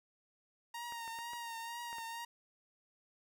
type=tone with vibrato; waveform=sawtooth; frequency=932.3 Hz; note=A#5; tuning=in tune; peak=-38 dBFS; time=0.74-2.25 s; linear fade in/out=5 ms; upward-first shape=triangle; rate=2.1 Hz; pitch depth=43 cents each way
type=clicks; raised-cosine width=0.5 ms; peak=-37 dBFS; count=6; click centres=0.923 / 1.078 / 1.188 / 1.334 / 1.929 / 1.984 s
effects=none